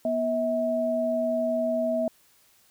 sine tone pair together, 242.4 / 646.3 Hz, B3 / E5, -32 / -34 cents, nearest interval octave + perfect fourth, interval 1698 cents, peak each -29 / -24 dBFS, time 0.05-2.08 s, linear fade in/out 2 ms, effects white hiss -61 dBFS RMS until 2.7 s

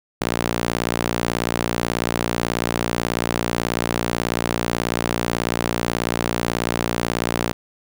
sawtooth tone with high-pass filter, 58.27 Hz, A#1, in tune, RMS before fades -23 dBFS, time 0.21-7.53 s, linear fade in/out 5 ms, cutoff 180 Hz, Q 0.52, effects none

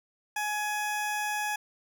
20% pulse tone, 840 Hz, G#5, 19 cents sharp, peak -24 dBFS, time 0.36-1.56 s, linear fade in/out 5 ms, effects none

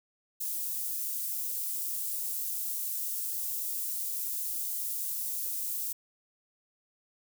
white high-pass noise, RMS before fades -34 dBFS, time 0.4-5.93 s, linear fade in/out 10 ms, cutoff 10000 Hz, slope 12 dB/octave, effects none

